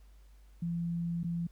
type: tone with dropouts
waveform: sine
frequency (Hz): 170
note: F3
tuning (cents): -46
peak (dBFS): -31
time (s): 0.62-1.47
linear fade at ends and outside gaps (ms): 5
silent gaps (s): 1.233-1.243
effects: added 50 Hz sine -54 dBFS peak until 1.51 s + pink hiss -70 dBFS RMS until 1.51 s